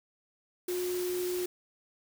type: tone in noise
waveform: sine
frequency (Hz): 360.1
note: F#4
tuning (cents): -47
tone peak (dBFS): -30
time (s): 0.68-1.46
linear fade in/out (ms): 5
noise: white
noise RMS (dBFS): -41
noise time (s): 0.68-1.46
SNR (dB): +8
effects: none